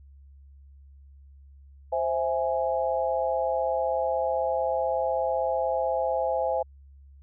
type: chord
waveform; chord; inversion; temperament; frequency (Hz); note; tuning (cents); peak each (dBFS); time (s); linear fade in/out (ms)
sine; C augmented; none; equal; 523.3 / 659.3 / 830.6; C5 / E5 / G#5; 0 / 0 / 0; -27 / -28 / -29; 1.92-6.63; 10
effects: added 69 Hz sine -48 dBFS peak until 7.22 s